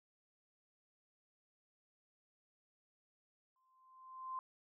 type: tone with exponential growth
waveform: sine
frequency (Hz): 1041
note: C6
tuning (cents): -9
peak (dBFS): -38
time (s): 3.56-4.39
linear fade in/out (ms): 1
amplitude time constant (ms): 180
effects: none